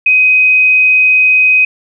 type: tone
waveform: sine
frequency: 2515 Hz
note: D#7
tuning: 18 cents sharp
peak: -5 dBFS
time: 0.06-1.65 s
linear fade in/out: 5 ms
effects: none